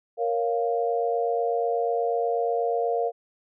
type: chord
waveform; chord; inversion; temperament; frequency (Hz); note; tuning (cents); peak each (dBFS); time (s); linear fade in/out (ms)
sine; Bb minor; none; equal; 466.2 / 554.4 / 698.5; Bb4 / Db5 / F5; 0 / 0 / 0; -25 / -31 / -26; 0.17-3.12; 50
effects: none